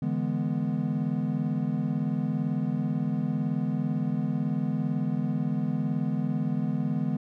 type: chord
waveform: triangle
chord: E dominant seventh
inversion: third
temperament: equal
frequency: 146.83 / 164.81 / 207.7 / 246.9 Hz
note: D3 / E3 / G#3 / B3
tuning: 0 / 0 / 0 / 0 cents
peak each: -29 dBFS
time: 0.02-7.17 s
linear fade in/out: 5 ms
effects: none